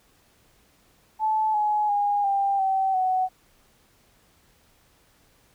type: tone with pitch steps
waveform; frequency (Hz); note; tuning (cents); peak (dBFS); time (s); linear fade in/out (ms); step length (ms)
sine; 869 / 842.8 / 817.4 / 792.7 / 768.8 / 745.7; A5 / G#5 / G#5 / G5 / G5 / F#5; -22 / +25 / -28 / +19 / -34 / +13; -20; 1.19-3.29; 50; 350
effects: pink hiss -61 dBFS RMS until 5.54 s